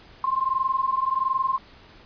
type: tone pair together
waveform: sine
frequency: 1046.5 / 1067.9 Hz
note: C6 / C6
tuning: 0 / +35 cents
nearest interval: unison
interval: 35 cents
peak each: -24 dBFS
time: 0.24-1.58 s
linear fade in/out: 2 ms
effects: pink hiss -50 dBFS RMS until 2.05 s + resampled to 11025 Hz